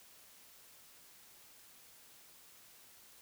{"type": "silence", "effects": ["white hiss -60 dBFS RMS until 3.21 s"]}